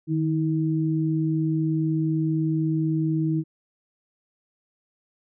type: tone pair together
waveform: sine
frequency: 155.28 / 319.3 Hz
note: D#3 / D#4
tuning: -3 / +45 cents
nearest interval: octave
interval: 1248 cents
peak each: -23 / -24 dBFS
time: 0.07-3.44 s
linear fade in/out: 50 ms
effects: none